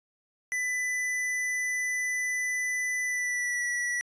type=tone with pitch glide; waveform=square; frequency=1996 to 1944.8 Hz; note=B6 to B6; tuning=+18 to -27 cents; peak=-28 dBFS; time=0.52-4.01 s; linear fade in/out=0 ms; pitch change=-45 cents; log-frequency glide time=3.03-3.64 s; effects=resampled to 22050 Hz